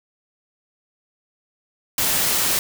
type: noise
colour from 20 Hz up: white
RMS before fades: -20 dBFS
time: 1.98-2.59 s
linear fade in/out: 2 ms
effects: none